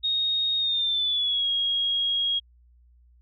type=tone with pitch glide; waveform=sine; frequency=3729 to 3284 Hz; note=A#7 to G#7; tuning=0 to -20 cents; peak=-22 dBFS; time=0.03-2.4 s; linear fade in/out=20 ms; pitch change=-220 cents; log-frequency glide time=0.58-1.49 s; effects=added 60 Hz sine -54 dBFS peak until 3.21 s